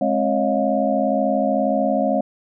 sine tone cluster, 210.6 / 267.2 / 554 / 627 / 709 Hz, G#3 / C4 / C#5 / D#5 / F5, +24 / +36 / -1 / +13 / +26 cents, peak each -23 dBFS, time 0.01-2.21 s, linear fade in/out 5 ms, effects none

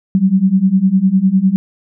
sine beating tone pair, 185 / 194.9 Hz, F#3 / G3, 0 / -10 cents, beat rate 9.9 Hz, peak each -13 / -11 dBFS, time 0.15-1.56 s, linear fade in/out 0 ms, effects none

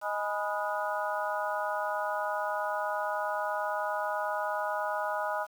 harmonic tone with a mistuned harmonic, 207.7 Hz, G#3, in tune, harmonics 3 / 4 / 5 / 6 / 7, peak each -34 / -35 / -36 / -37 / -37 dBFS, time 0.01-5.47 s, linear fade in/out 50 ms, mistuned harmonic 5, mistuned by -84 cents, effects 9-bit

